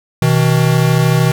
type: tone pair together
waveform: square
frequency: 125.9 / 159.17 Hz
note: B2 / D#3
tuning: +34 / +40 cents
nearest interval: major third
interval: 406 cents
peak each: -13 dBFS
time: 0.22-1.32 s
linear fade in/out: 2 ms
effects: none